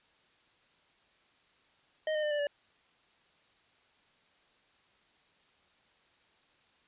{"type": "tone with pitch steps", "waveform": "square", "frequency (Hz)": [622.3, 610.9, 599.7, 588.7, 577.9], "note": ["D#5", "D#5", "D5", "D5", "D5"], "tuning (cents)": [0, -32, 36, 4, -28], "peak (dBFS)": -30, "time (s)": [2.07, 2.47], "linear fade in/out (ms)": 2, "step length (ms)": 80, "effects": ["white hiss -67 dBFS RMS until 6.87 s", "resampled to 8000 Hz"]}